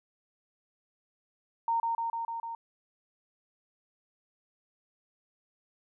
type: tone with echo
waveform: sine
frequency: 921 Hz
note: A#5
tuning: 21 cents flat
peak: -25 dBFS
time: 1.68-1.8 s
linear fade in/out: 2 ms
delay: 150 ms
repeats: 5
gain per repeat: -2 dB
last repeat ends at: 2.55 s
effects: none